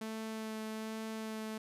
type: tone with vibrato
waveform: sawtooth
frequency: 219.6 Hz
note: A3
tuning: 3 cents flat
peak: -35 dBFS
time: 0.01-1.58 s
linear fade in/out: 5 ms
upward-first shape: sine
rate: 1.2 Hz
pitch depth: 10 cents each way
effects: resampled to 32000 Hz